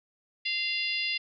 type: harmonic tone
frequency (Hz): 693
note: F5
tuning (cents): -14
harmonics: 3 / 4 / 5 / 6 / 7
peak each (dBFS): -34 / -31 / -37 / -38 / -34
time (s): 0.45-1.18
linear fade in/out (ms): 10
effects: none